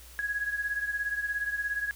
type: beating tone pair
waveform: sine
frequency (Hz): 1661.2 / 1678.2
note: G#6 / G#6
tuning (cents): 0 / +18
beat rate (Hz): 17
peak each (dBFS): -30 / -35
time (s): 0.19-1.91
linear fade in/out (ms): 0
effects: added 60 Hz sine -50 dBFS peak until 1.95 s + white hiss -52 dBFS RMS until 1.95 s